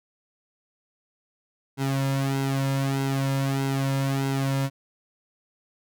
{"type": "tone with flanger", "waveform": "sawtooth", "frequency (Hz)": 136.2, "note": "C#3", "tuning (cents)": -30, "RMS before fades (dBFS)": -25, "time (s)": [1.77, 4.7], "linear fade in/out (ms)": 50, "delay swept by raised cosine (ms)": [1.7, 2.65], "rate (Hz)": 1.6, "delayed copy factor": -0.75, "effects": []}